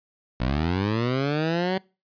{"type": "linear sweep", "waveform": "15% pulse", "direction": "up", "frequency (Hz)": [58.27, 191.5], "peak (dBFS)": -16, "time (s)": [0.4, 1.78], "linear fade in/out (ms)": 5, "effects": ["noise-tail reverb RT60 0.3 s tail -24 dB re dry", "resampled to 11025 Hz"]}